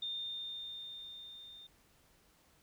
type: tone with level ramp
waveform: sine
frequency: 3627 Hz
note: A#7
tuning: 48 cents flat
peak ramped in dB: -36 to -51 dBFS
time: 0.02-1.67 s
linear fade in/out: 5 ms
effects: pink hiss -68 dBFS RMS until 2.62 s